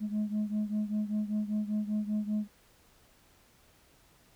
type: beating tone pair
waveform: sine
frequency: 209.8 / 214.9 Hz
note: G#3 / A3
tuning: +18 / -41 cents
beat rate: 5.1 Hz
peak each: -29 / -32 dBFS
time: 0-2.48 s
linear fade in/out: 50 ms
effects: tanh soft clip ceiling -26 dBFS + pink hiss -63 dBFS RMS until 4.35 s